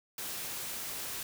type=noise; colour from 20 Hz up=white; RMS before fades=-39 dBFS; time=0.18-1.23 s; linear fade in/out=2 ms; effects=none